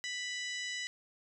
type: harmonic tone with a mistuned harmonic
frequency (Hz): 987.8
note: B5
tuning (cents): 0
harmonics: 2 / 3 / 4 / 5 / 6 / 7 / 8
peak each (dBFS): -39 / -43 / -45 / -47 / -49 / -50 / -51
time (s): 0.04-0.87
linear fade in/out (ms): 0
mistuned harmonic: 5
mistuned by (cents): +40
effects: none